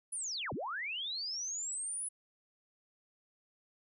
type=linear two-way sweep; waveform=sine; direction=down then up; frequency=10240 to 86.1 to 10240 Hz; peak=-36 dBFS; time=0.12-2.09 s; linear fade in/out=10 ms; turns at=0.53 s; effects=none